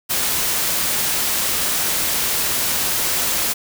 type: noise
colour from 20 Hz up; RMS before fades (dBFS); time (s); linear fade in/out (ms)
white; -20; 0.09-3.54; 20
effects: none